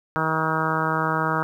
harmonic tone, 159 Hz, D#3, 38 cents sharp, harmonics 1 / 2 / 3 / 4 / 5 / 6 / 7 / 8 / 9 / 10, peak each -28 / -31 / -31 / -32 / -32 / -28 / -30 / -27 / -29 / -33 dBFS, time 0.16-1.43 s, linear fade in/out 0 ms, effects 9-bit

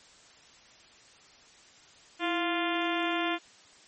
harmonic tone with a mistuned harmonic, 348.4 Hz, F4, 4 cents flat, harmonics 1 / 2 / 3 / 4 / 5 / 6 / 7 / 8 / 9 / 10, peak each -31 / -34 / -36 / -37 / -38 / -39 / -39 / -40 / -41 / -41 dBFS, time 2.19-3.39 s, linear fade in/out 50 ms, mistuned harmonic 1, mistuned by -80 cents, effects white hiss -56 dBFS RMS until 3.87 s + MP3 32 kbps

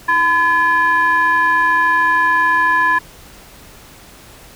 triangle ring-modulated tone, 349.2 Hz, F4, in tune, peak -6 dBFS, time 0.08-2.99 s, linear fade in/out 10 ms, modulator 1360 Hz, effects pink hiss -41 dBFS RMS until 4.55 s

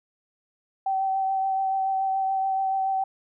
sine tone with vibrato, 770 Hz, G5, 31 cents flat, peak -22 dBFS, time 0.86-3.04 s, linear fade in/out 5 ms, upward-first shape triangle, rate 7 Hz, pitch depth 19 cents each way, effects none

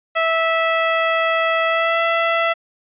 15% pulse tone with pitch glide, 655 to 666.4 Hz, E5 to E5, -11 to +19 cents, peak -9 dBFS, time 0.15-2.54 s, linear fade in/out 20 ms, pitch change +30 cents, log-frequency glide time 1.67-2.01 s, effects resampled to 8000 Hz

